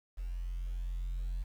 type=tone with level ramp; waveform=sine; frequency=43.65 Hz; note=F1; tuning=in tune; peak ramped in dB=-34 to -30 dBFS; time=0.17-1.44 s; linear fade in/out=20 ms; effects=tanh soft clip ceiling -32 dBFS + 10-bit